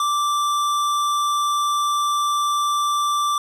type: tone with hard clipping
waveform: sine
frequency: 1173 Hz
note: D6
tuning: 2 cents flat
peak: -20 dBFS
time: 0-3.38 s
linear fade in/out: 2 ms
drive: 15 dB
effects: none